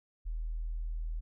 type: tone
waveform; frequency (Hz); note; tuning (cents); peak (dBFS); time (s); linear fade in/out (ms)
sine; 40.23; E1; -41; -33; 0.25-1.21; 20
effects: none